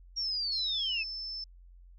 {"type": "linear sweep", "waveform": "sine", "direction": "down", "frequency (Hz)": [5630, 2518], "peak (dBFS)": -30, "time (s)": [0.16, 1.04], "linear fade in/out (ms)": 20}
{"type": "tone", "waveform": "sine", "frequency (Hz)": 5280, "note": "E8", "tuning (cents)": 2, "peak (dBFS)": -36, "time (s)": [0.52, 1.44], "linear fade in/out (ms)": 2}
{"effects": ["added 44 Hz sine -51 dBFS peak until 1.98 s"]}